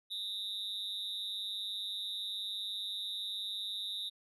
triangle tone with amplitude modulation, 3742 Hz, A#7, 6 cents sharp, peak -31 dBFS, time 0.1-4.1 s, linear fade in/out 20 ms, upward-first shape sine, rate 201 Hz, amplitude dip 100%, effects resampled to 32000 Hz

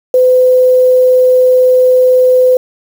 sine tone with quantisation, 507 Hz, B4, 45 cents sharp, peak -4 dBFS, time 0.14-2.57 s, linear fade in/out 2 ms, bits 5, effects none

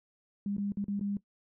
sine tone with dropouts, 201.7 Hz, G3, 50 cents sharp, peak -30 dBFS, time 0.46-1.17 s, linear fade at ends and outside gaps 2 ms, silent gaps 0.567-0.581 / 0.721-0.771 / 0.843-0.882 / 0.995-1.01 s, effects noise-tail reverb RT60 0.1 s tail -18 dB re dry

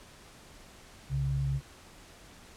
sine tone pair together, 64.36 / 136.5 Hz, C2 / C#3, -28 / -26 cents, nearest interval octave + minor second, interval 1302 cents, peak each -34 / -28 dBFS, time 1.09-1.61 s, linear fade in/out 50 ms, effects pink hiss -53 dBFS RMS until 2.56 s + low-pass 10000 Hz 12 dB/octave

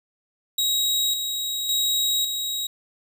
sawtooth tone with tremolo, 3816 Hz, A#7, 40 cents sharp, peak -17 dBFS, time 0.58-2.67 s, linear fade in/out 5 ms, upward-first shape square, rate 0.9 Hz, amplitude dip 45%, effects none

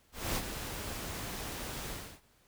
pink noise with ADSR envelope, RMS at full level -32 dBFS, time 0.12-2.21 s, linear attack 240 ms, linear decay 50 ms, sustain -8 dB, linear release 310 ms, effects pink hiss -67 dBFS RMS until 2.47 s

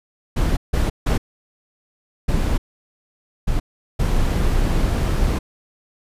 brown noise bursts at uneven times, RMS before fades -18 dBFS, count 6, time 0.36-0.57 / 0.73-0.9 / 1.06-1.18 / 2.28-2.58 / 3.47-3.6 / 3.99-5.39 s, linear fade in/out 10 ms, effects resampled to 32000 Hz

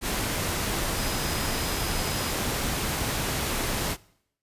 sine tone in noise, 5030 Hz, D#8, 18 cents sharp, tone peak -39 dBFS, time 0.95-2.35 s, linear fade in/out 50 ms, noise pink, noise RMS -28 dBFS, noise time 0.01-3.97 s, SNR -14 dB, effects noise-tail reverb RT60 0.7 s tail -22 dB re dry + resampled to 32000 Hz

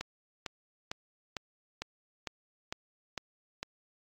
click train, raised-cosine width 0.2 ms, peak -18 dBFS, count 9, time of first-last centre 0.01-3.63 s, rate 2.21 Hz, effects AAC 64 kbps

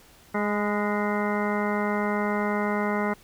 harmonic tone with a mistuned harmonic, 207.7 Hz, G#3, in tune, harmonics 1 / 2 / 3 / 4 / 5 / 6 / 7 / 9 / 10, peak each -27 / -30 / -32 / -33 / -34 / -35 / -35 / -37 / -37 dBFS, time 0.34-3.14 s, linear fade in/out 10 ms, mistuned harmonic 5, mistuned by -32 cents, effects pink hiss -54 dBFS RMS until 3.23 s

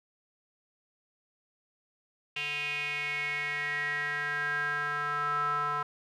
square tone with band-pass filter sweep, 146.3 Hz, D3, 6 cents flat, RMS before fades -32 dBFS, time 2.36-5.83 s, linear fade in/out 5 ms, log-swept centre 2700 to 1200 Hz, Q 7.4, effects none

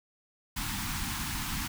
pink band-stop noise, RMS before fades -34 dBFS, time 0.56-1.68 s, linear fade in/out 10 ms, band 310 to 820 Hz, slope 48 dB/octave, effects none

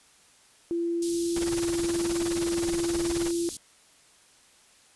sine tone, 340 Hz, F4, 46 cents flat, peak -25 dBFS, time 0.71-3.49 s, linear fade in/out 0 ms
white band-stop noise, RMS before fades -35 dBFS, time 1.02-3.57 s, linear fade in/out 2 ms, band 290 to 3800 Hz, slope 24 dB/octave
pink noise with tremolo, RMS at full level -33 dBFS, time 1.36-3.31 s, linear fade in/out 2 ms, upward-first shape sine, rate 19 Hz, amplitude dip 85%
effects white hiss -58 dBFS RMS until 4.95 s + resampled to 24000 Hz

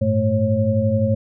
sine tone cluster, 99.6 / 111.3 / 219.9 / 544 Hz, G2 / A2 / A3 / C#5, +28 / +20 / -1 / -33 cents, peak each -21 dBFS, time 0.01-1.15 s, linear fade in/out 10 ms, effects none

